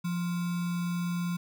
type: tone with sample-and-hold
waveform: sine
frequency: 174.61 Hz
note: F3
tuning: in tune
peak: -28 dBFS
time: 0.04-1.37 s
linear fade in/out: 10 ms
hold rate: 1225 Hz
effects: none